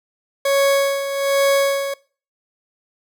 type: tone with tremolo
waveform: 40% pulse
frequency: 554.4 Hz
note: C#5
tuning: in tune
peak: -12 dBFS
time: 0.45-1.94 s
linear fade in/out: 5 ms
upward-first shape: sine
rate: 1.2 Hz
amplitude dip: 65%
effects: noise-tail reverb RT60 0.4 s tail -22 dB re dry